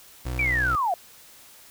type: tone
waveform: 30% pulse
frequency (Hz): 62.6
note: B1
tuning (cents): +24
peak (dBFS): -25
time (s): 0.25-0.76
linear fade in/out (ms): 10
type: linear sweep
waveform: sine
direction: down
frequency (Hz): 2374 to 663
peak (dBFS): -21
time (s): 0.39-0.94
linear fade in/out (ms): 2
effects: white hiss -50 dBFS RMS until 1.7 s